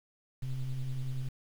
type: ring-modulated tone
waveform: triangle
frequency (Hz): 62.7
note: B1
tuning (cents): +27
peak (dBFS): -26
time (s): 0.42-1.29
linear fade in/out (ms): 10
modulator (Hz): 67.9
effects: tanh soft clip ceiling -22 dBFS + 9-bit